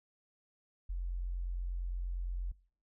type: tone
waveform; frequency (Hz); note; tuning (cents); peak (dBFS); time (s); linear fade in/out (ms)
sine; 44.32; F1; +26; -34; 0.89-2.52; 10
effects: noise-tail reverb RT60 0.5 s tail -22 dB re dry